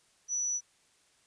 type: tone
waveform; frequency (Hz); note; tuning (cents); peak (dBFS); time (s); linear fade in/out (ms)
sine; 5920; F#8; 0; -29; 0.28-0.61; 50
effects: white hiss -67 dBFS RMS until 1.26 s + resampled to 22050 Hz